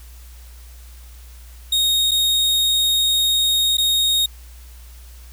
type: tone with dropouts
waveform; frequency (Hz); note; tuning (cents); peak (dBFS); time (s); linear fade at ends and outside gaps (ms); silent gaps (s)
40% pulse; 3729; A#7; 0; -14; 1.72-4.26; 5; 2.111-2.115 / 3.771-3.781
effects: added 60 Hz sine -38 dBFS peak until 5.32 s + white hiss -49 dBFS RMS until 5.32 s